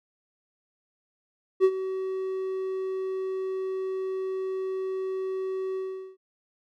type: tone with ADSR envelope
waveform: triangle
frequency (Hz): 378.9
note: F#4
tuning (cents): +41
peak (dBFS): -12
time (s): 1.6-6.17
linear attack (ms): 42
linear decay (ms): 60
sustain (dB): -14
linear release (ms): 410
effects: none